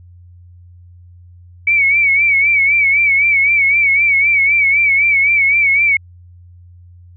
sine tone with vibrato, 2266 Hz, C#7, 37 cents sharp, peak -9 dBFS, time 1.67-5.97 s, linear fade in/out 5 ms, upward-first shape sine, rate 3.9 Hz, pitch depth 74 cents each way, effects added 88 Hz sine -38 dBFS peak until 7.16 s

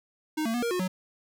square tone with pitch steps, 309.5 / 226 / 241.4 / 469.2 / 362 / 185 Hz, D#4 / A3 / B3 / A#4 / F#4 / F#3, -9 / +47 / -39 / +11 / -38 / 0 cents, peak -27 dBFS, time 0.37-0.88 s, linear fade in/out 10 ms, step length 85 ms, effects none

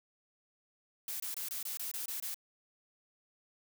blue noise bursts, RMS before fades -39 dBFS, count 9, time 1.08-2.344 s, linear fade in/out 2 ms, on 120 ms, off 23 ms, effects none

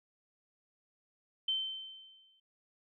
sine tone with exponential decay, 3093 Hz, G7, 24 cents flat, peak -28 dBFS, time 1.48-2.4 s, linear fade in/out 5 ms, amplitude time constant 200 ms, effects none

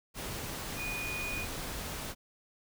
sine tone in noise, 2464 Hz, D#7, 17 cents flat, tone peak -36 dBFS, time 0.76-1.47 s, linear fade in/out 50 ms, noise pink, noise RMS -39 dBFS, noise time 0.14-2.15 s, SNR 0 dB, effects none

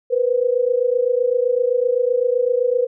sine tone pair together, 479.5 / 507.3 Hz, A#4 / B4, +49 / +46 cents, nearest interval minor second, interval 97 cents, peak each -18 dBFS, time 0.1-2.87 s, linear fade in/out 20 ms, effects none

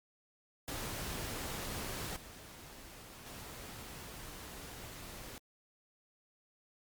pink noise with level steps, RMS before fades -41 / -52 / -48 dBFS, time 0.68-5.38 s, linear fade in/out 0 ms, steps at 2.16 / 3.26 s, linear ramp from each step 5 ms, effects Opus 48 kbps

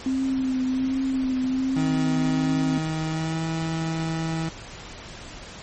sine tone with vibrato, 261.6 Hz, C4, in tune, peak -21 dBFS, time 0.06-2.78 s, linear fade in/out 2 ms, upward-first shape triangle, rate 1.3 Hz, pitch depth 32 cents each way
30% pulse tone with pitch glide, 158.1 to 162.17 Hz, D#3 to E3, +28 to -28 cents, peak -22 dBFS, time 1.76-4.49 s, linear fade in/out 5 ms, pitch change +44 cents, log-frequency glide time 3.07-3.42 s
effects pink hiss -40 dBFS RMS until 5.62 s + MP3 32 kbps

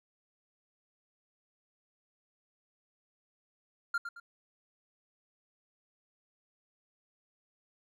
triangle tone with echo, 1396.9 Hz, F6, in tune, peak -26 dBFS, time 3.94-3.98 s, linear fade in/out 5 ms, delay 110 ms, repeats 2, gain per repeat -9 dB, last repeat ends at 4.2 s, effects none

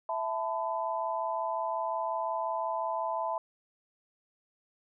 sine chord, E suspended fourth, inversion none, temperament equal with one note detuned, 659.3 / 880 / 1005.6 Hz, E5 / A5 / B5, 0 / 0 / +31 cents, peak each -34 dBFS, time 0.09-3.38 s, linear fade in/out 2 ms, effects none

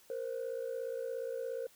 sine tone pair together, 466.2 / 523.3 Hz, A#4 / C5, 0 / 0 cents, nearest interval major second, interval 200 cents, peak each -37 / -37 dBFS, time 0.1-1.67 s, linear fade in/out 2 ms, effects tanh soft clip ceiling -32 dBFS + white hiss -63 dBFS RMS until 1.75 s

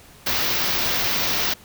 white band-stop noise, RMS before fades -22 dBFS, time 0.26-1.54 s, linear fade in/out 10 ms, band 6000 to 15000 Hz, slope 48 dB/octave, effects pink hiss -48 dBFS RMS until 1.64 s

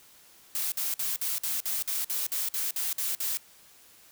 blue noise bursts, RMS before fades -30 dBFS, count 13, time 0.55-3.372 s, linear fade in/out 2 ms, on 170 ms, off 51 ms, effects white hiss -56 dBFS RMS until 4.11 s

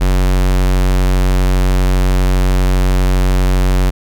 square tone, 46.25 Hz, F#1, in tune, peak -10 dBFS, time 0-3.91 s, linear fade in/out 20 ms, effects none

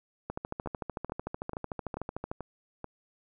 two click trains, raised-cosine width 1 ms, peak -23 / -20 dBFS, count 6 / 28, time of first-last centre 0.66-2.843 / 0.3-2.315 s, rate 2.29 / 13.4 Hz, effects none

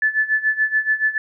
sine tone with tremolo, 1740 Hz, A6, 20 cents flat, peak -13 dBFS, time 0.02-1.18 s, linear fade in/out 2 ms, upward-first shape sine, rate 7 Hz, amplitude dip 85%, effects none

